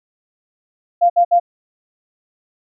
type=tone bursts; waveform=sine; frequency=696 Hz; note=F5; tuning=6 cents flat; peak=-8 dBFS; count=3; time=1.01-1.399 s; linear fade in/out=20 ms; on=89 ms; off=61 ms; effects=none